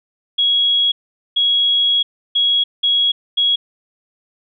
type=tone bursts at uneven times; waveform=sine; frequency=3322 Hz; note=G#7; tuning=in tune; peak=-12 dBFS; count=5; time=0.38-0.92 / 1.36-2.03 / 2.35-2.64 / 2.83-3.12 / 3.37-3.56 s; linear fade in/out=10 ms; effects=none